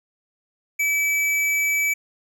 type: tone with hard clipping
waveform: sine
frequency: 2300 Hz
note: D7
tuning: 37 cents flat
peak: -20 dBFS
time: 0.79-1.94 s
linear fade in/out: 10 ms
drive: 17 dB
effects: none